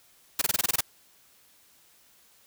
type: noise bursts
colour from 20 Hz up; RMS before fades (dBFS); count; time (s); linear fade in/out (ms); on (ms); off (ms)
white; -24; 9; 0.39-0.808; 5; 26; 23
effects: white hiss -60 dBFS RMS until 2.46 s